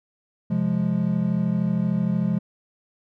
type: chord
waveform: triangle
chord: F minor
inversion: second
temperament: equal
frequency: 130.81 / 174.61 / 207.7 Hz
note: C3 / F3 / Ab3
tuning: 0 / 0 / 0 cents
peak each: -26 / -21 / -22 dBFS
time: 0.5-2.39 s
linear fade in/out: 10 ms
effects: none